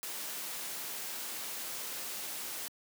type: noise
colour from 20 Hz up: white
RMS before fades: -40 dBFS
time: 0.03-2.68 s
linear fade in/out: 0 ms
effects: high-pass 200 Hz 12 dB/octave